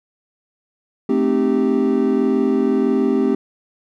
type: chord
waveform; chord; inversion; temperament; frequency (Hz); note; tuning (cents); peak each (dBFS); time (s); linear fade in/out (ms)
triangle; A half-diminished seventh; none; equal with one note detuned; 220 / 261.6 / 307.7 / 392; A3 / C4 / Eb4 / G4; 0 / 0 / -19 / 0; -19 / -16 / -22 / -17; 1.09-3.35; 5
effects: none